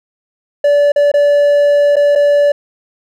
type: tone with dropouts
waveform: triangle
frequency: 578 Hz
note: D5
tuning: 28 cents flat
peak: -5 dBFS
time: 0.64-2.52 s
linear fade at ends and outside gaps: 5 ms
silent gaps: 0.92-0.96 / 1.117-1.139 / 1.958-1.965 / 2.153-2.157 s
effects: none